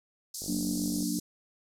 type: band-pass noise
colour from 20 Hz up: pink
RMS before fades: -39 dBFS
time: 0.34-1.2 s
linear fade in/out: 5 ms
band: 4500 to 13000 Hz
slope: 48 dB/octave
type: click train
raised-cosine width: 2 ms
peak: -31 dBFS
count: 30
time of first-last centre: 0.42-1.027 s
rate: 47.8 Hz
type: chord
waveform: sine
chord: Gb augmented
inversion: none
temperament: equal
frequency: 185 / 233.1 / 293.7 Hz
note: Gb3 / Bb3 / D4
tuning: 0 / 0 / 0 cents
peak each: -34 / -34 / -32 dBFS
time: 0.48-1.19 s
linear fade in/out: 2 ms
effects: none

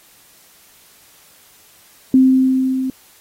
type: tone with level ramp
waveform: sine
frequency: 261 Hz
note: C4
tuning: 4 cents flat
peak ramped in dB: -6 to -18 dBFS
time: 2.14-2.9 s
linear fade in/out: 2 ms
effects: white hiss -49 dBFS RMS until 3.2 s + AAC 48 kbps

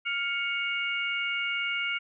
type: tone cluster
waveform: sine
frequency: 1401 / 2219 / 2825 Hz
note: F6 / C#7 / F7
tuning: +5 / +1 / +19 cents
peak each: -33 / -30 / -33 dBFS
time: 0.05-1.99 s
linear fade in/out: 20 ms
effects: none

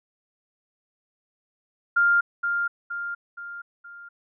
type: tone with echo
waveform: sine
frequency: 1400 Hz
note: F6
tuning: 4 cents sharp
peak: -16 dBFS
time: 1.96-2.21 s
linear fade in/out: 10 ms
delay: 470 ms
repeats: 4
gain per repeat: -6 dB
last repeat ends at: 4.09 s
effects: none

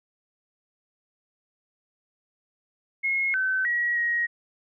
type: tone with pitch steps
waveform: sine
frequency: 2163 / 1530 / 1911 / 1889 Hz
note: C#7 / G6 / A#6 / A#6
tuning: -43 / -42 / +43 / +22 cents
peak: -22 dBFS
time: 3.03-4.27 s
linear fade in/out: 20 ms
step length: 310 ms
effects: none

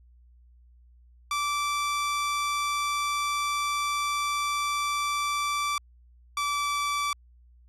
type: tone pair in turn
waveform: sawtooth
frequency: 1165 / 1158.4 Hz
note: D6 / D6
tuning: -14 / -24 cents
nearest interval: unison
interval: 10 cents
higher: first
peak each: -22 dBFS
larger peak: neither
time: 1.31-5.78 / 6.37-7.13 s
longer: first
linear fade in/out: 2 ms
effects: added 60 Hz sine -53 dBFS peak until 7.68 s + low-pass 10000 Hz 12 dB/octave

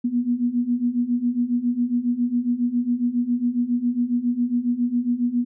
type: beating tone pair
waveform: sine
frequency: 237.9 / 245.2 Hz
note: A#3 / B3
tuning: +35 / -12 cents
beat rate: 7.3 Hz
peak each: -24 / -21 dBFS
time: 0.04-5.45 s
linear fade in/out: 10 ms
effects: none

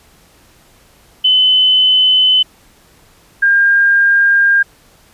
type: tone pair in turn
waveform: sine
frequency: 3029 / 1607.3 Hz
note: F#7 / G6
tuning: +40 / +43 cents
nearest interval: major seventh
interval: 1097 cents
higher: first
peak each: -7 dBFS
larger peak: neither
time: 1.24-2.43 / 3.42-4.63 s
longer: second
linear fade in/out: 10 ms
effects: pink hiss -48 dBFS RMS until 5.13 s + resampled to 32000 Hz

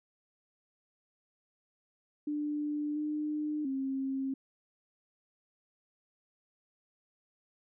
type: tone with pitch steps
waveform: sine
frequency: 296.6 / 301.5 / 268.3 Hz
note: D4 / D4 / C4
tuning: +17 / +46 / +44 cents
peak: -31 dBFS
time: 2.27-4.34 s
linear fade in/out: 5 ms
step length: 690 ms
effects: none

